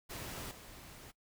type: noise with level steps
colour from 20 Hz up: pink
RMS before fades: -44 / -53 dBFS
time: 0.09-1.12 s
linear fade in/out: 20 ms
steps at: 0.51 s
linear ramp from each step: 2 ms
effects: noise-tail reverb RT60 0.1 s tail -20 dB re dry